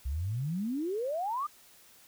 sine exponential sweep, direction up, 61.74 to 1241 Hz, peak -30 dBFS, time 0.05-1.47 s, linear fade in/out 10 ms, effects white hiss -58 dBFS RMS until 2.07 s

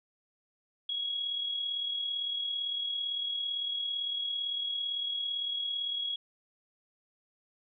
sine tone with amplitude modulation, 3322 Hz, G#7, in tune, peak -29 dBFS, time 0.89-6.16 s, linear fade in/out 5 ms, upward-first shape sine, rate 37.8 Hz, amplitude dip 45%, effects none

